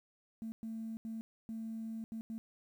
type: tone bursts at uneven times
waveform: sine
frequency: 223.7 Hz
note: A3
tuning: 29 cents sharp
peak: -38 dBFS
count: 6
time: 0.42-0.52 / 0.63-0.97 / 1.05-1.21 / 1.49-2.04 / 2.12-2.21 / 2.3-2.38 s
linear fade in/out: 0 ms
effects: tanh soft clip ceiling -34 dBFS + 11-bit